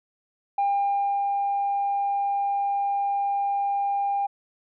sine tone with ADSR envelope, 801 Hz, G5, 37 cents sharp, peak -18 dBFS, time 0.58-4.27 s, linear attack 5 ms, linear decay 630 ms, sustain -3 dB, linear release 13 ms, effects tanh soft clip ceiling -18 dBFS

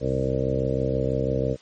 harmonic tone with a mistuned harmonic, 66.1 Hz, C2, 18 cents sharp, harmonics 1 / 2 / 3 / 4 / 5 / 6 / 7 / 8 / 9, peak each -32 / -27 / -33 / -32 / -33 / -38 / -27 / -29 / -32 dBFS, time 0-1.57 s, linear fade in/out 50 ms, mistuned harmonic 1, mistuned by +69 cents, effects white hiss -53 dBFS RMS until 1.61 s + MP3 32 kbps

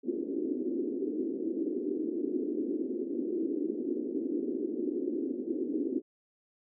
white band-pass noise, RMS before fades -33 dBFS, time 0.03-6.02 s, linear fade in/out 50 ms, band 260 to 380 Hz, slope 48 dB/octave, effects none

